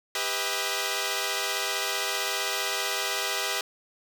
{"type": "tone cluster", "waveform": "5% pulse", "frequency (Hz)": [398.7, 494.5, 641], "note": ["G4", "B4", "E5"], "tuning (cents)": [29, 2, -49], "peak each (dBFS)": -20, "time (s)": [0.15, 3.61], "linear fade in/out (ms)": 2, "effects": []}